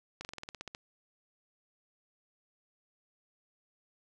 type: slowing click train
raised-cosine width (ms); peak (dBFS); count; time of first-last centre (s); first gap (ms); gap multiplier
0.2; -24; 11; 0.21-0.749; 39; 1.07
effects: none